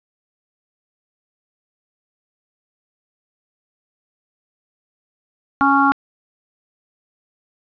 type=harmonic tone; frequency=277.2 Hz; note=C#4; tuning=in tune; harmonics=1 / 3 / 4 / 5; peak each=-17 / -17 / -17 / -17 dBFS; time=5.61-5.92 s; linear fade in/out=0 ms; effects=resampled to 11025 Hz + 8-bit